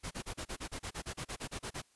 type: noise bursts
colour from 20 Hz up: pink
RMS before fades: -40 dBFS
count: 16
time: 0.03-1.821 s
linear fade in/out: 20 ms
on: 81 ms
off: 33 ms
effects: white hiss -69 dBFS RMS until 1.95 s + resampled to 24000 Hz